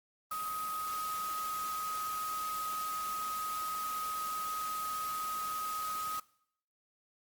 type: tone in noise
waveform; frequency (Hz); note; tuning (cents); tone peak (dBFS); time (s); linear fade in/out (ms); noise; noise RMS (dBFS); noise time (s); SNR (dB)
sine; 1259; D#6; +20; -35; 0.31-6.2; 5; white; -44; 0.31-6.2; +6
effects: noise-tail reverb RT60 0.7 s tail -21 dB re dry + Opus 32 kbps

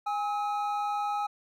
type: tone pair together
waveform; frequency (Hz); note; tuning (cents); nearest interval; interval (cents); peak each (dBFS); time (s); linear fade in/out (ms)
triangle; 822.9 / 1283; G#5 / E6; -16 / -47; minor sixth; 769; -27 / -32; 0.06-1.27; 10
effects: none

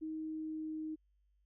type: tone with pitch glide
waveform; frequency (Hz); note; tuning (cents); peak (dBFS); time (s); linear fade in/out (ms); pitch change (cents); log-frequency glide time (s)
sine; 314.7 to 312.5; D#4 to D#4; +20 to +8; -38; 0.01-0.96; 20; -12; 0.14-0.76
effects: added 50 Hz sine -70 dBFS peak until 1.45 s

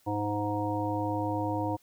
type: harmonic tone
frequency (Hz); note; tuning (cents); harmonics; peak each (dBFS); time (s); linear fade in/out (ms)
103.83; G#2; 0; 1 / 3 / 5 / 7 / 9; -34 / -32 / -36 / -36 / -34; 0.06-1.77; 20
effects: white hiss -65 dBFS RMS until 1.82 s

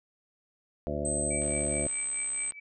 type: harmonic tone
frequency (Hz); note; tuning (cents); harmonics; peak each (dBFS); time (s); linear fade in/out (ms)
73.42; D2; 0; 1 / 2 / 3 / 4 / 5 / 7 / 8 / 9; -37 / -39 / -38 / -39 / -39 / -37 / -37 / -38; 0.87-1.87; 0
type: tone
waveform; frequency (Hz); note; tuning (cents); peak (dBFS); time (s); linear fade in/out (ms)
sine; 8200; C9; -36; -30; 1.05-2.51; 2
type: tone with tremolo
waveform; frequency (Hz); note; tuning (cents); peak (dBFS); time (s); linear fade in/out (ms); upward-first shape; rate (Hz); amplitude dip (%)
sine; 2300; D7; -37; -36; 1.3-2.6; 10; triangle; 4.7; 95
type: click train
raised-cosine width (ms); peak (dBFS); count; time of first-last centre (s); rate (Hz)
0.3; -33; 77; 1.42-2.521; 69
effects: none

